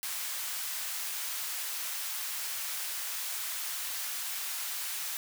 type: high-pass noise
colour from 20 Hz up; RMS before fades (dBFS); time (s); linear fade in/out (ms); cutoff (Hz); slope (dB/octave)
white; -36; 0.03-5.17; 0; 1000; 12
effects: none